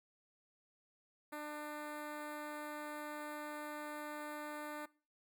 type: tone with notch filter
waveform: 10% pulse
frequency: 299 Hz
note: D4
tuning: 31 cents sharp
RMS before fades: -45 dBFS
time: 1.32-4.86 s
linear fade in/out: 10 ms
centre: 5500 Hz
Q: 0.76
effects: noise-tail reverb RT60 0.4 s tail -22 dB re dry